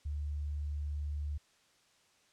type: tone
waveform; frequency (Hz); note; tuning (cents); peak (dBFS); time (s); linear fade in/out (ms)
sine; 73.5; D2; +2; -34; 0.05-1.38; 10
effects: white hiss -68 dBFS RMS until 2.32 s + low-pass 7000 Hz 12 dB/octave